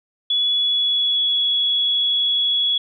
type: tone with pitch glide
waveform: sine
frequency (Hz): 3400 to 3367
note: G#7 to G#7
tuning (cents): +40 to +23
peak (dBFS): -16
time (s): 0.3-2.78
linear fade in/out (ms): 5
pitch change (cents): -17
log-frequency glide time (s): 0.49-1.45
effects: none